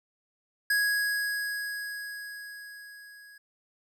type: tone with level ramp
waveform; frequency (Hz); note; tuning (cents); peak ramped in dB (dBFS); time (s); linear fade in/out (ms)
square; 1661.2; G#6; 0; -23 to -50; 0.7-3.38; 5
effects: none